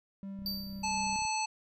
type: tone with tremolo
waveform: triangle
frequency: 196 Hz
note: G3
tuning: in tune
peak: -36 dBFS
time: 0.23-1.16 s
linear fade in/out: 0 ms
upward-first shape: triangle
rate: 4.2 Hz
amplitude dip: 25%
type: click train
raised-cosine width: 5 ms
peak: -38 dBFS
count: 29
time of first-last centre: 0.39-1.252 s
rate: 32.5 Hz
type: tone with exponential decay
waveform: square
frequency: 4636 Hz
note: D8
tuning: 23 cents flat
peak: -32 dBFS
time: 0.46-1.06 s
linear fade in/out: 1 ms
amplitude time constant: 130 ms
type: harmonic tone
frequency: 870 Hz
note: A5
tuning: 20 cents flat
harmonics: 1 / 3 / 5 / 7 / 9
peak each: -32 / -37 / -39 / -40 / -42 dBFS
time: 0.83-1.46 s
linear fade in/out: 10 ms
effects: none